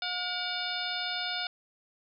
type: harmonic tone with a mistuned harmonic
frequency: 719 Hz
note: F#5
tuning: 50 cents flat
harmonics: 1 / 2 / 3 / 4 / 5 / 6 / 7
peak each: -39 / -37 / -40 / -41 / -36 / -39 / -41 dBFS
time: 0.02-1.47 s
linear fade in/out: 2 ms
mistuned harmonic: 3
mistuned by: +100 cents
effects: none